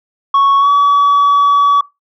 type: tone with pitch glide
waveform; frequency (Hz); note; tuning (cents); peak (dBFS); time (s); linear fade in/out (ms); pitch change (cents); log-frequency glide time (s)
sine; 1108.7 to 1139.2; C#6 to C#6; 0 to +47; -4; 0.34-1.81; 5; +47; 0.59-0.69
effects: noise-tail reverb RT60 0.2 s tail -20 dB re dry + tanh soft clip ceiling -6 dBFS